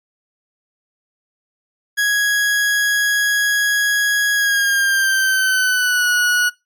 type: tone with pitch glide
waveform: 40% pulse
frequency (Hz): 1661.2 to 1463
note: G#6 to F#6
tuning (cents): 0 to -20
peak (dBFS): -13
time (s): 1.97-6.5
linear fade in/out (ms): 20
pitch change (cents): -220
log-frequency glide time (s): 4.34-6.09
effects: noise-tail reverb RT60 0.2 s tail -20 dB re dry + MP3 96 kbps